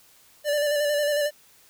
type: tone with vibrato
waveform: square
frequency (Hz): 587.3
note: D5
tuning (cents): 0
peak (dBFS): -22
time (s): 0.44-1.31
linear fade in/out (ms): 50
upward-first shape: square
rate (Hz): 11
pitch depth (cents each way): 25
effects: white hiss -56 dBFS RMS until 1.69 s